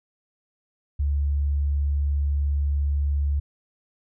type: tone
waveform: sine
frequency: 71.5 Hz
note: D2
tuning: 46 cents flat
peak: -20 dBFS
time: 0.99-3.4 s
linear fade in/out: 10 ms
effects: none